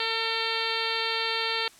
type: harmonic tone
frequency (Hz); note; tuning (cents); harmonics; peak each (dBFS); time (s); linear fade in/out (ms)
451.7; A4; +45; 1 / 2 / 3 / 4 / 5 / 6 / 7 / 8 / 9 / 10; -35 / -35 / -35 / -35 / -35 / -35 / -35 / -35 / -35 / -35; 0-1.68; 2
effects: white hiss -53 dBFS RMS until 1.79 s + low-pass 10000 Hz 12 dB/octave